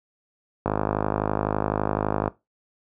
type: click train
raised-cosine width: 1 ms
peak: -8 dBFS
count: 85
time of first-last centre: 0.66-2.278 s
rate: 51.9 Hz
effects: noise-tail reverb RT60 0.2 s tail -18 dB re dry + high-pass 60 Hz 12 dB/octave